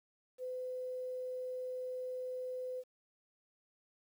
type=tone with quantisation; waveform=sine; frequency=507 Hz; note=B4; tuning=45 cents sharp; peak=-38 dBFS; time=0.38-2.84 s; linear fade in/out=50 ms; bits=11; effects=none